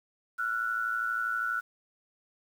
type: tone pair together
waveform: sine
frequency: 1359 / 1471.4 Hz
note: F6 / F#6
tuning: -48 / -10 cents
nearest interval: minor second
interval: 138 cents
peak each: -32 / -30 dBFS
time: 0.38-1.61 s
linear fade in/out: 20 ms
effects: 9-bit